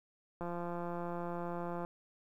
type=click train; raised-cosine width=1 ms; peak=-27 dBFS; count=250; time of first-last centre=0.41-1.849 s; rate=173 Hz; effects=11-bit